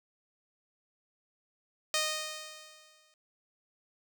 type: tone with exponential decay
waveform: 5% pulse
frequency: 619 Hz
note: D#5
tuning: 9 cents flat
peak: -15 dBFS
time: 1.94-3.14 s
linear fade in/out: 1 ms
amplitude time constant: 260 ms
effects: none